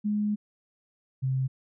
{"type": "tone pair in turn", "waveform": "sine", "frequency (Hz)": [209, 131.66], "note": ["G#3", "C3"], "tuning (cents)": [11, 11], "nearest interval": "minor sixth", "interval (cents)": 800, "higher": "first", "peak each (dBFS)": -24, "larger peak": "neither", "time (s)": [[0.04, 0.36], [1.22, 1.48]], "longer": "first", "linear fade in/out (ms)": 20, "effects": []}